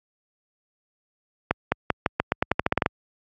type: accelerating click train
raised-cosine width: 0.5 ms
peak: -4 dBFS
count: 14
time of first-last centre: 1.51-2.861 s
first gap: 210 ms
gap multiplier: 0.87
effects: high-pass 60 Hz 12 dB/octave + AAC 48 kbps